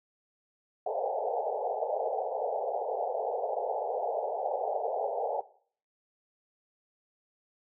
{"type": "band-pass noise", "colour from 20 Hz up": "white", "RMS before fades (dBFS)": -32, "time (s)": [0.86, 5.41], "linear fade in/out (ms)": 5, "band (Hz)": [430, 840], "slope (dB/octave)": 96, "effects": ["noise-tail reverb RT60 0.5 s tail -17 dB re dry"]}